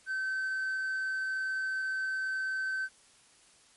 sine tone with hard clipping, 1539 Hz, G6, 32 cents flat, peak -31 dBFS, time 0.06-2.89 s, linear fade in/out 50 ms, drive 2 dB, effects white hiss -61 dBFS RMS until 3.76 s + MP3 48 kbps

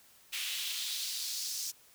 pink noise with high-pass filter sweep, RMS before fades -37 dBFS, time 0.32-1.72 s, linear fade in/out 20 ms, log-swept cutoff 2700 to 5700 Hz, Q 2.3, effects white hiss -61 dBFS RMS until 1.94 s

